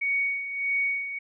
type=tone with tremolo; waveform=sine; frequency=2236 Hz; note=C#7; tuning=14 cents sharp; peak=-22 dBFS; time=0.01-1.19 s; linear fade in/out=10 ms; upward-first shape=sine; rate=1.6 Hz; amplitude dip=65%; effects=none